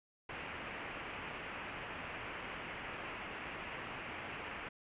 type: low-pass noise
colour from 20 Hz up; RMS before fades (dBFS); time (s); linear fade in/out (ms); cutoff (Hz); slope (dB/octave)
white; -45; 0.29-4.69; 5; 2800; 48
effects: resampled to 8000 Hz